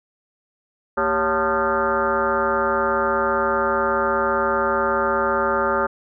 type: tone with frequency modulation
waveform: sine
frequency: 889 Hz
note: A5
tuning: 18 cents sharp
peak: -17 dBFS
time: 0.97-5.87 s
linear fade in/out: 10 ms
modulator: 165 Hz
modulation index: 3.5
effects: none